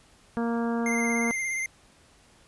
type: harmonic tone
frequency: 233.1 Hz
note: A#3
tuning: in tune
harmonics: 1 / 2 / 3 / 4 / 5 / 6 / 7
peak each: -26 / -32 / -36 / -38 / -40 / -42 / -43 dBFS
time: 0.37-1.31 s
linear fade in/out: 0 ms
type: tone with vibrato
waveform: square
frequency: 2093 Hz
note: C7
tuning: in tune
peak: -28 dBFS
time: 0.86-1.66 s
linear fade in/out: 2 ms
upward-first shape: sine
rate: 17 Hz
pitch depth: 27 cents each way
effects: pink hiss -58 dBFS RMS until 2.47 s + resampled to 24000 Hz